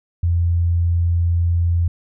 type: tone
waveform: sine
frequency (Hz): 85.6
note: F2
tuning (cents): -34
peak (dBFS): -14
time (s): 0.23-1.88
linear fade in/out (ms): 5
effects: none